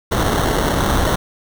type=noise with sample-and-hold; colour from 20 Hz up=pink; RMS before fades=-17 dBFS; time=0.11-1.16 s; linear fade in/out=10 ms; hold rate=2450 Hz; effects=none